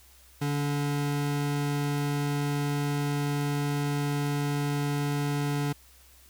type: tone pair together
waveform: square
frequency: 144.8 / 286.1 Hz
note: D3 / D4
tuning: -24 / -45 cents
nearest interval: octave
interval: 1179 cents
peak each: -28 / -33 dBFS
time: 0.41-5.73 s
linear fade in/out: 10 ms
effects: added 64 Hz sine -57 dBFS peak until 6.29 s + white hiss -57 dBFS RMS until 6.29 s